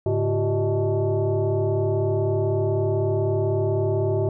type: tone with frequency modulation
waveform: sine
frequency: 141 Hz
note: C#3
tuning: 30 cents sharp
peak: -19 dBFS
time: 0.06-4.29 s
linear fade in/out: 2 ms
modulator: 246 Hz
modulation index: 1.9
effects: none